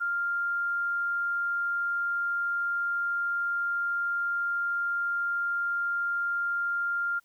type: tone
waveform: sine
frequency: 1396.9 Hz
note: F6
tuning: in tune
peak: -26 dBFS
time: 0-7.2 s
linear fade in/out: 20 ms
effects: white hiss -69 dBFS RMS until 7.24 s